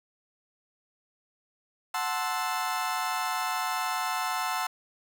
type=chord; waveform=35% pulse; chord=F# half-diminished seventh; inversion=none; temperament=equal; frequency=740 / 880 / 1046.5 / 1318.5 Hz; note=F#5 / A5 / C6 / E6; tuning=0 / 0 / 0 / 0 cents; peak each=-32 dBFS; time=1.94-4.67 s; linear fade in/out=5 ms; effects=none